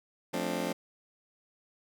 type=chord; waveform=20% pulse; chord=D minor seventh; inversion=first; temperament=just; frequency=176.2 / 220.2 / 264.3 / 293.7 Hz; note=F3 / A3 / C4 / D4; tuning=+16 / +2 / +18 / 0 cents; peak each=-32 dBFS; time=0.33-0.73 s; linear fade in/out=10 ms; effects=none